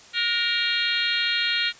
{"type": "harmonic tone with a mistuned harmonic", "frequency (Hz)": 466.2, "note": "A#4", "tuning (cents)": 0, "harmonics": [3, 4, 5, 6, 7, 8, 9], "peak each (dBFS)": [-29, -29, -29, -29, -29, -29, -29], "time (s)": [0.13, 1.73], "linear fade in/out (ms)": 50, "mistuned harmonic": 3, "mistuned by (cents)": 44, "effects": ["white hiss -48 dBFS RMS until 1.79 s", "resampled to 16000 Hz"]}